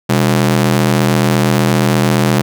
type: ring-modulated tone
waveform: sawtooth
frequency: 163.3 Hz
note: E3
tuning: 16 cents flat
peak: -3 dBFS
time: 0.09-2.42 s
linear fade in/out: 10 ms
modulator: 37.4 Hz
effects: none